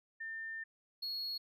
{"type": "tone pair in turn", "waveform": ["sine", "triangle"], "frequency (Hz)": [1800, 4326], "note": ["A6", "C#8"], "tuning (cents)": [39, -43], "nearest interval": "octave + minor third", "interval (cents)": 1518, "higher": "second", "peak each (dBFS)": [-40, -36], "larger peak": "second", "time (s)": [[0.2, 0.64], [1.02, 1.38]], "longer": "first", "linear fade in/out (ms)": 10, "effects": []}